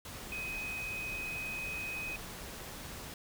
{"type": "tone in noise", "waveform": "sine", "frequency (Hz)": 2515, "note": "D#7", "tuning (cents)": 18, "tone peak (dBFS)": -37, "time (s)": [0.32, 2.16], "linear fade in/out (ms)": 2, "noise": "pink", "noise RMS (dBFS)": -45, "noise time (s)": [0.05, 3.14], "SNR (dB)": 5, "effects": []}